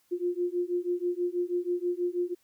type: beating tone pair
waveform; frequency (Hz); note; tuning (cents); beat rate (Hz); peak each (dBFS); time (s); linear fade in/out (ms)
sine; 350.6 / 356.8; F4 / F4; +7 / +37; 6.2; -30; 0.11-2.35; 20
effects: white hiss -69 dBFS RMS until 2.43 s